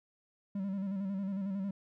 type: tone with vibrato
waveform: triangle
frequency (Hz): 195.2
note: G3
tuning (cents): -7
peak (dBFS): -31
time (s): 0.55-1.71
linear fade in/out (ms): 5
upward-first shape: square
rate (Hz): 11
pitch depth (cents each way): 49
effects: none